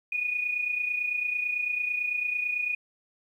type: tone pair together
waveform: sine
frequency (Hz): 2460 / 2489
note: D#7 / D#7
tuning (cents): -20 / 0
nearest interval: unison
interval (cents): 20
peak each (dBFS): -27 / -34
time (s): 0.12-2.75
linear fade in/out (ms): 5
effects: 10-bit